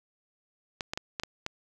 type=clicks; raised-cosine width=0.2 ms; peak=-15 dBFS; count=6; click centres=0.808 / 0.935 / 0.975 / 1.198 / 1.235 / 1.464 s; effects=8-bit